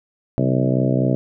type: harmonic tone with a mistuned harmonic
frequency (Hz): 64.1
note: C2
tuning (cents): -35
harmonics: 2 / 3 / 4 / 5 / 6 / 7 / 8 / 9 / 10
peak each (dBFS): -19 / -24 / -22 / -25 / -29 / -29 / -30 / -27 / -28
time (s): 0.38-1.15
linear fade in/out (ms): 0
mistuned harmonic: 2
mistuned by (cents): +71
effects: none